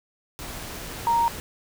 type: tone in noise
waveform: sine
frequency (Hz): 932.3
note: A#5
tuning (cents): 0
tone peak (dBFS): -18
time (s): 1.07-1.28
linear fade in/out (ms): 0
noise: pink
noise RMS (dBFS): -36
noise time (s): 0.39-1.4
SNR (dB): +15
effects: none